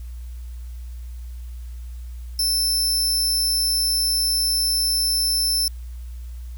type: tone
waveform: sawtooth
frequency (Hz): 5310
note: E8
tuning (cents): +12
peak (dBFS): -16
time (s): 2.39-5.68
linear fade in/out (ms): 2
effects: added 60 Hz sine -31 dBFS peak until 6.57 s + white hiss -55 dBFS RMS until 6.57 s